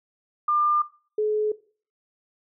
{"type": "tone pair in turn", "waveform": "sine", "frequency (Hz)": [1199, 426.1], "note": ["D6", "G#4"], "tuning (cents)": [36, 44], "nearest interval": "octave + tritone", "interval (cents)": 1792, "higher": "first", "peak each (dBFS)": [-19, -20], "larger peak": "first", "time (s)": [[0.48, 0.82], [1.18, 1.52]], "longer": "neither", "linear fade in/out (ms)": 5, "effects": ["noise-tail reverb RT60 0.4 s tail -18 dB re dry"]}